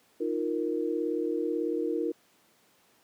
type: chord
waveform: sine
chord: Eb suspended second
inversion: none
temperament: equal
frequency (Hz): 311.1 / 349.2 / 466.2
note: Eb4 / F4 / Bb4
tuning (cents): 0 / 0 / 0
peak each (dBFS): -31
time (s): 0.2-2.12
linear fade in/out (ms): 10
effects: pink hiss -64 dBFS RMS until 3.03 s + high-pass 200 Hz 12 dB/octave